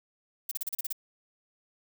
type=noise bursts; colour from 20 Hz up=violet; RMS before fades=-32 dBFS; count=8; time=0.49-0.927 s; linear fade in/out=5 ms; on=24 ms; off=35 ms; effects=none